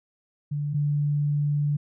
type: tone pair in turn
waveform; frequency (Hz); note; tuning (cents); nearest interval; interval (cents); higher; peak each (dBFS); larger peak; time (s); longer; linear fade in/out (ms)
sine; 146.2 / 146.2; D3 / D3; -7 / -7; unison; 0; neither; -25 / -21; second; 0.51-0.74 / 0.74-1.77; second; 10
effects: none